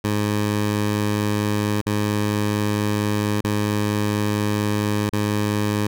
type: tone with dropouts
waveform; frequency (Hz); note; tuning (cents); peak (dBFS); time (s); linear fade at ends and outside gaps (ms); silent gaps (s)
15% pulse; 104.4; G#2; +10; -13; 0.04-5.87; 5; 1.814-1.863 / 3.41-3.442 / 5.095-5.128
effects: none